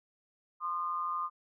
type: tone pair together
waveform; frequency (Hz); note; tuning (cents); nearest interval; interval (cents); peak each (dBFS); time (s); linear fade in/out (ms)
sine; 1046.5 / 1219; C6 / D#6; 0 / -36; minor third; 264; -36 / -33; 0.6-1.3; 50
effects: none